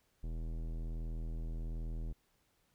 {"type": "tone with tanh clipping", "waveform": "sine", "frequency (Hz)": 40.65, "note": "E1", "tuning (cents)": -23, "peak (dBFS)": -39, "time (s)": [0.23, 2.13], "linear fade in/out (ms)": 10, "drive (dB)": 18, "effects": ["pink hiss -75 dBFS RMS until 2.74 s"]}